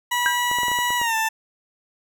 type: tone with pitch glide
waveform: 20% pulse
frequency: 973 to 887.1 Hz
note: B5 to A5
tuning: -26 to +14 cents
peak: -15 dBFS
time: 0.11-1.29 s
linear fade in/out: 10 ms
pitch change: -160 cents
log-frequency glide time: 0.98-1.15 s
type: tone with exponential decay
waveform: sine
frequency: 1601 Hz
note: G6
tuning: 36 cents sharp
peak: -14 dBFS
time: 0.26-0.4 s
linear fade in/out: 0 ms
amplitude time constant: 29 ms
type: clicks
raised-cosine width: 1 ms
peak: -19 dBFS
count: 8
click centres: 0.514 / 0.586 / 0.633 / 0.683 / 0.716 / 0.788 / 0.905 / 1.015 s
effects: none